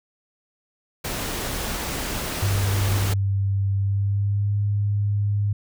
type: noise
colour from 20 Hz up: pink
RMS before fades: -28 dBFS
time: 1.04-3.14 s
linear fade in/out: 10 ms
type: tone with pitch glide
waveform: sine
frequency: 98.4 to 102.34 Hz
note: G2 to G#2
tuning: +7 to -25 cents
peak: -19 dBFS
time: 2.42-5.53 s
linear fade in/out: 5 ms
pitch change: +68 cents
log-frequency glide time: 3.76-4.56 s
effects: none